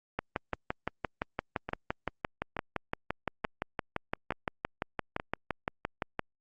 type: two click trains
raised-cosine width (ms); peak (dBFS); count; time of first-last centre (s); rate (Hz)
0.5; -19 / -15; 5 / 36; 1.69-5.199 / 0.19-6.193; 1.14 / 5.83
effects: Opus 48 kbps